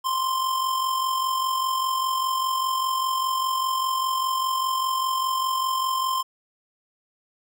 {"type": "tone with amplitude modulation", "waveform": "square", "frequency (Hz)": 1046.5, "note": "C6", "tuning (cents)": 0, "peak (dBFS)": -21, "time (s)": [0.04, 6.23], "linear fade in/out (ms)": 20, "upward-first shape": "sine", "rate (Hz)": 45, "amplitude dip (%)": 45, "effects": []}